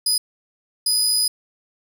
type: tone bursts at uneven times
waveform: 25% pulse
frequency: 4978 Hz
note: D#8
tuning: in tune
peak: -12 dBFS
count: 2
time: 0.06-0.18 / 0.86-1.28 s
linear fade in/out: 5 ms
effects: none